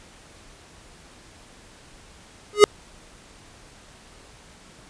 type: tone with exponential growth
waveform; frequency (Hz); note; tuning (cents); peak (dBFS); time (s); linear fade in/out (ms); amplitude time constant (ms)
square; 415.3; G#4; 0; -4; 2.53-2.64; 0; 22
effects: pink hiss -49 dBFS RMS until 4.89 s + resampled to 22050 Hz